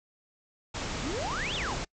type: low-pass noise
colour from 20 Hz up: pink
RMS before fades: -35 dBFS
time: 0.74-1.85 s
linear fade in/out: 10 ms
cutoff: 7600 Hz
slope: 96 dB/octave
type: exponential two-way sweep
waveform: sine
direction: up then down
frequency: 207.7 to 3713 to 571 Hz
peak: -32 dBFS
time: 1.01-1.77 s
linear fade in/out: 50 ms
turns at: 1.55 s
effects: noise-tail reverb RT60 0.1 s tail -25 dB re dry